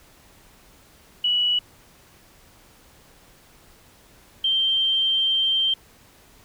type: tone pair in turn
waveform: sine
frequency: 2939 / 3144 Hz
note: F#7 / G7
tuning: -12 / +4 cents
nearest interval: minor second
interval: 116 cents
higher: second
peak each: -18 dBFS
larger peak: neither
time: 1.24-1.59 / 4.44-5.74 s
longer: second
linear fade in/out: 5 ms
effects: pink hiss -53 dBFS RMS until 6.44 s